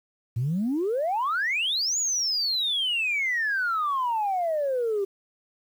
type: exponential two-way sweep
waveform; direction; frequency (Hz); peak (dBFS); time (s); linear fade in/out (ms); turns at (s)
sine; up then down; 110 to 6990 to 385.9; -22; 0.36-5.05; 10; 1.98
effects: tanh soft clip ceiling -19 dBFS + 9-bit